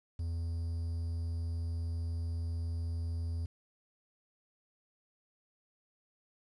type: tone with quantisation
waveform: triangle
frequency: 83.6 Hz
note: E2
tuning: 25 cents sharp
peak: -31 dBFS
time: 0.19-3.46 s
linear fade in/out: 5 ms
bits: 10
effects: resampled to 22050 Hz